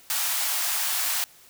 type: high-pass noise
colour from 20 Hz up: white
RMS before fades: -26 dBFS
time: 0.1-1.24 s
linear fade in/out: 0 ms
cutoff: 660 Hz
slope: 48 dB/octave
effects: white hiss -53 dBFS RMS until 1.49 s